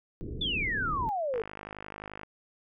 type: low-pass noise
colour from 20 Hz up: pink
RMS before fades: -37 dBFS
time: 0.21-1.09 s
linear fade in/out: 0 ms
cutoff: 450 Hz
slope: 48 dB/octave
type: exponential sweep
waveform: sine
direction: down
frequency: 3566 to 431.7 Hz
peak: -28 dBFS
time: 0.41-1.42 s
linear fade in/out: 5 ms
type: click train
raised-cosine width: 0.5 ms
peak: -25 dBFS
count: 47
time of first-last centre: 1.34-2.233 s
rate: 51.5 Hz
effects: none